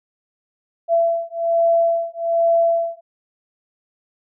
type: beating tone pair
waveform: sine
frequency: 671 / 672.2 Hz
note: E5 / E5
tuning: +31 / +34 cents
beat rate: 1.2 Hz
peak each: -18 dBFS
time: 0.88-3.01 s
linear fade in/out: 50 ms
effects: none